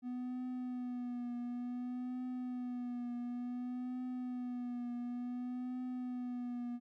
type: tone with vibrato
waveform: triangle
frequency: 246.9 Hz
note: B3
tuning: in tune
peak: -36 dBFS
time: 0.02-6.8 s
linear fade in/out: 50 ms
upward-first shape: triangle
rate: 0.56 Hz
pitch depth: 41 cents each way
effects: none